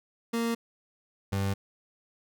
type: tone pair in turn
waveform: 30% pulse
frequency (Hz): 231.6 / 98.22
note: A#3 / G2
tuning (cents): -11 / +4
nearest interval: octave + minor third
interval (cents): 1485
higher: first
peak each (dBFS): -24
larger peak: neither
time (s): 0.33-0.55 / 1.32-1.54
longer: neither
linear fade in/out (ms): 10
effects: none